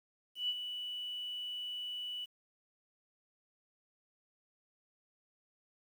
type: tone with ADSR envelope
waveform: sine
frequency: 2960 Hz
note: F#7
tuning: in tune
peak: -30 dBFS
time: 0.35-2.26 s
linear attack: 140 ms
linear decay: 43 ms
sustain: -8 dB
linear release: 22 ms
effects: 10-bit